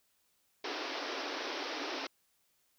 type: band-pass noise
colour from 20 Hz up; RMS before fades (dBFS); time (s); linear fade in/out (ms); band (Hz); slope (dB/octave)
pink; -39; 0.64-2.07; 5; 270 to 5700; 96
effects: white hiss -74 dBFS RMS until 2.78 s